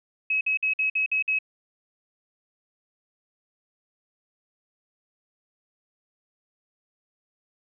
sine tone bursts, 2561 Hz, D#7, 49 cents sharp, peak -21 dBFS, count 7, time 0.3-1.388 s, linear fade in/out 5 ms, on 110 ms, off 53 ms, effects none

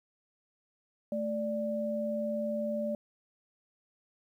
sine tone pair together, 220 / 587.7 Hz, A3 / D5, 0 / +1 cents, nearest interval octave + perfect fourth, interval 1701 cents, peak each -34 / -32 dBFS, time 1.12-2.95 s, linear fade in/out 2 ms, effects 11-bit

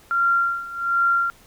sine tone with tremolo, 1381 Hz, F6, 20 cents flat, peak -15 dBFS, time 0.11-1.3 s, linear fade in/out 0 ms, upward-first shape sine, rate 1.3 Hz, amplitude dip 85%, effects pink hiss -52 dBFS RMS until 1.46 s

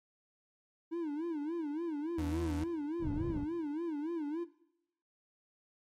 triangle tone with vibrato, 314.7 Hz, D#4, 20 cents sharp, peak -32 dBFS, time 0.91-4.45 s, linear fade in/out 20 ms, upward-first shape sine, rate 3.5 Hz, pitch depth 160 cents each way
40% pulse tone, 81.4 Hz, E2, 21 cents flat, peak -35 dBFS, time 2.18-2.64 s, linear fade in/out 5 ms
white low-pass noise, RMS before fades -38 dBFS, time 2.99-3.46 s, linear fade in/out 50 ms, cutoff 130 Hz, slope 12 dB/octave
effects noise-tail reverb RT60 0.8 s tail -17 dB re dry + MP3 64 kbps

